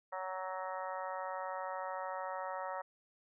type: harmonic tone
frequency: 186.7 Hz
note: F#3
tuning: 16 cents sharp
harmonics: 3 / 4 / 5 / 6 / 7 / 8 / 9 / 10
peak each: -43 / -45 / -43 / -48 / -46 / -58 / -58 / -50 dBFS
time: 0.12-2.82 s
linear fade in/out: 10 ms
effects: none